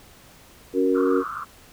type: chord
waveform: sine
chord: F# major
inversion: second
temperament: equal with one note detuned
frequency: 278.6 / 370 / 466.2 Hz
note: C#4 / F#4 / A#4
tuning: +9 / 0 / 0 cents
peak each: -22 dBFS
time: 0.73-1.24 s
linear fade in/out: 50 ms
type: band-pass noise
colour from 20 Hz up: white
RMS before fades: -32 dBFS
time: 0.94-1.45 s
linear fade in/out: 20 ms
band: 1100 to 1400 Hz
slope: 96 dB/octave
effects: pink hiss -50 dBFS RMS until 1.72 s